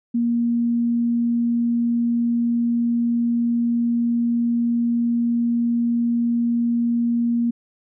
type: tone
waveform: sine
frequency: 235.8 Hz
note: A#3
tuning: 20 cents sharp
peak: -17 dBFS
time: 0.14-7.51 s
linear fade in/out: 10 ms
effects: none